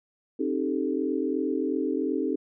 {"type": "chord", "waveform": "sine", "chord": "A half-diminished seventh", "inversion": "first", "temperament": "equal with one note detuned", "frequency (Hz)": [268.2, 311.1, 392, 440], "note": ["C4", "Eb4", "G4", "A4"], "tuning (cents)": [43, 0, 0, 0], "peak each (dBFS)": [-29, -29, -31, -32], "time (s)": [0.39, 2.36], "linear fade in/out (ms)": 10, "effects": []}